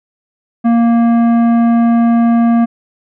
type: tone with tanh clipping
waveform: sine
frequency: 233.1 Hz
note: A#3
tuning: in tune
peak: -9 dBFS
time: 0.64-2.66 s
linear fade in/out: 20 ms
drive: 12 dB
effects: none